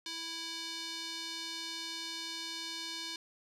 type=tone with band-pass filter; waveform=square; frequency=329.6 Hz; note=E4; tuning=in tune; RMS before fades=-41 dBFS; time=0.06-3.16 s; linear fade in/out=2 ms; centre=4300 Hz; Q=2.2; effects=none